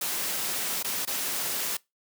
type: noise with dropouts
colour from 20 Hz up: white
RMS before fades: -30 dBFS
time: 0.01-1.77 s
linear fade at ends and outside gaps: 5 ms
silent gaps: 0.828-0.844 / 1.052-1.073 s
effects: noise-tail reverb RT60 0.2 s tail -23 dB re dry + high-pass 150 Hz 12 dB/octave